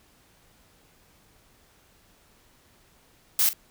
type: noise with echo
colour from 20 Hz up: blue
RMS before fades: -21 dBFS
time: 3.39-3.49 s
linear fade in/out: 2 ms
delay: 42 ms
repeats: 1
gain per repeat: -14 dB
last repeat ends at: 3.532 s
effects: pink hiss -60 dBFS RMS until 3.7 s